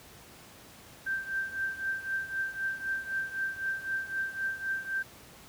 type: tone with tremolo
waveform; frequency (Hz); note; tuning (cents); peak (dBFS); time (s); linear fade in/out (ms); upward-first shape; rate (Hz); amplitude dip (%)
sine; 1568; G6; 0; -27; 1.06-5.03; 10; triangle; 3.9; 85
effects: pink hiss -52 dBFS RMS until 5.48 s + high-pass 60 Hz 12 dB/octave